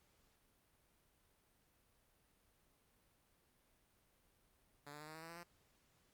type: tone with pitch steps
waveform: 5% pulse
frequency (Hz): 144.7 / 148.42 / 152.25 / 156.16 / 160.18 / 164.31 / 168.54 / 172.88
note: D3 / D3 / D#3 / D#3 / E3 / E3 / E3 / F3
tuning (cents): -25 / +19 / -37 / +7 / -49 / -5 / +39 / -17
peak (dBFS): -40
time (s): 4.86-5.436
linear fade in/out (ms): 10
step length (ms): 72
effects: pink hiss -75 dBFS RMS until 6.13 s + Opus 48 kbps